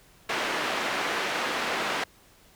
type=band-pass noise; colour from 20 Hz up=white; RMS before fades=-29 dBFS; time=0.29-2.04 s; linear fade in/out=5 ms; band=270 to 2200 Hz; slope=12 dB/octave; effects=pink hiss -57 dBFS RMS until 2.55 s